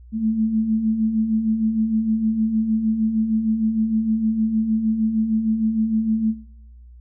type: beating tone pair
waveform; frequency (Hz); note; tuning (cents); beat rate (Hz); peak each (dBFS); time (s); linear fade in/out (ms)
sine; 214.8 / 221.3; A3 / A3; -41 / +10; 6.5; -26 / -19; 0.12-6.35; 50
effects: noise-tail reverb RT60 1.0 s tail -23 dB re dry + added 60 Hz sine -41 dBFS peak until 7 s